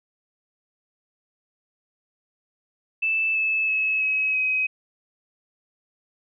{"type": "tone with pitch steps", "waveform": "sine", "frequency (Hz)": [2637, 2610, 2583, 2556, 2530], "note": ["E7", "E7", "E7", "D#7", "D#7"], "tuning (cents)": [0, -18, -36, 46, 28], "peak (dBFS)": -20, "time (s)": [3.02, 4.67], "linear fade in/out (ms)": 10, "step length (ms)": 330, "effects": []}